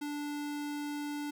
square tone, 292.6 Hz, D4, 6 cents flat, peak -36 dBFS, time 0.01-1.31 s, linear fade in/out 10 ms, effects none

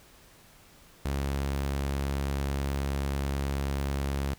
sawtooth tone, 69.3 Hz, C#2, in tune, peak -24 dBFS, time 1.05-4.34 s, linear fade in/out 5 ms, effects pink hiss -56 dBFS RMS until 4.38 s

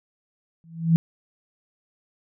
sine tone with exponential growth, 164.81 Hz, E3, in tune, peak -10 dBFS, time 0.64-0.96 s, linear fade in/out 0 ms, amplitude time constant 68 ms, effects none

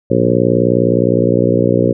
harmonic tone with a mistuned harmonic, 59.7 Hz, A#1, 42 cents sharp, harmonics 2 / 3 / 4 / 5 / 6 / 7 / 8 / 9, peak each -18 / -18 / -18 / -18 / -18 / -18 / -18 / -18 dBFS, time 0.1-1.93 s, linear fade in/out 10 ms, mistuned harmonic 2, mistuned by -46 cents, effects none

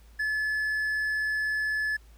triangle tone, 1722 Hz, A6, 38 cents flat, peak -24 dBFS, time 0.19-1.97 s, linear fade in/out 10 ms, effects added 55 Hz sine -50 dBFS peak until 2.17 s + pink hiss -62 dBFS RMS until 2.17 s

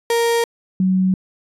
35% pulse / sine tone pair in turn, 466.2 / 187.05 Hz, A#4 / F#3, 0 / +19 cents, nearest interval octave + major third, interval 1581 cents, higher first, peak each -13 dBFS, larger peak neither, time 0.1-0.44 / 0.8-1.14 s, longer neither, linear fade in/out 2 ms, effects resampled to 32000 Hz

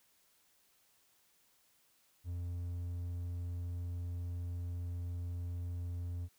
triangle tone, 87.31 Hz, F2, in tune, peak -35 dBFS, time 2.24-6.29 s, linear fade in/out 50 ms, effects white hiss -71 dBFS RMS until 6.38 s

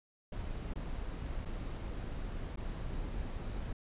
brown noise with dropouts, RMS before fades -39 dBFS, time 0.32-3.73 s, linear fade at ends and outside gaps 5 ms, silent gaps 0.737-0.756 / 1.45-1.456 / 2.559-2.572 s, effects resampled to 8000 Hz

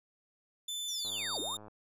sawtooth tone with pitch glide, 3520 to 3657 Hz, A7 to A#7, 0 to -34 cents, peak -33 dBFS, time 0.68-1.57 s, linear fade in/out 5 ms, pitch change +66 cents, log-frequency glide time 1.16-1.23 s
sine tone with exponential growth, 4600 Hz, D8, 37 cents flat, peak -36 dBFS, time 0.77-1.37 s, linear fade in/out 1 ms, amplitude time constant 130 ms
sine linear two-way sweep, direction down then up, 6130 to 257 to 1259 Hz, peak -39 dBFS, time 0.88-1.55 s, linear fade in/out 5 ms, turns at 1.4 s
click train, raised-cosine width 1 ms, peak -37 dBFS, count 68, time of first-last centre 1.05-1.682 s, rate 106 Hz
effects resampled to 32000 Hz

